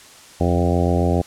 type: harmonic tone with a mistuned harmonic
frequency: 87.31 Hz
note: F2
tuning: in tune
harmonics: 1 / 2 / 3 / 4 / 5 / 6 / 7 / 8 / 9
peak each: -19 / -22 / -24 / -25 / -26 / -27 / -27 / -28 / -29 dBFS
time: 0.4-1.22 s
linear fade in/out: 10 ms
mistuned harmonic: 1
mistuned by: -48 cents
effects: white hiss -44 dBFS RMS until 1.26 s + low-pass 9000 Hz 12 dB/octave